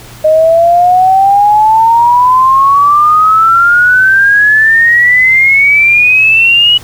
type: exponential sweep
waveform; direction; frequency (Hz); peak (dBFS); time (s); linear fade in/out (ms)
sine; up; 617 to 2937; -3; 0.24-6.78; 10
effects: added 118 Hz sine -35 dBFS peak until 6.83 s + pink hiss -33 dBFS RMS until 6.83 s